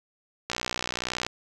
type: click train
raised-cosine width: 0.2 ms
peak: -11 dBFS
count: 48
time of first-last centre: 0.5-1.265 s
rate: 61.4 Hz
effects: none